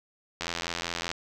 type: click train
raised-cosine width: 0.2 ms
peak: -13 dBFS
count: 61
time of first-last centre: 0.41-1.115 s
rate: 85.1 Hz
effects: none